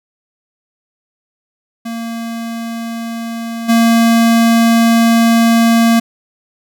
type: tone with level steps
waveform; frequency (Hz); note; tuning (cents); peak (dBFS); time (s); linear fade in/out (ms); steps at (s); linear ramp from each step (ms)
square; 230; A#3; -23; -21 / -8; 1.85-6; 10; 3.68; 20
effects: none